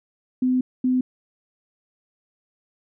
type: tone bursts at uneven times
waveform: sine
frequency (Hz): 254.4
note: C4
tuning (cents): -48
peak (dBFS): -17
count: 2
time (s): 0.42-0.61 / 0.84-1.01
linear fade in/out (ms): 5
effects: none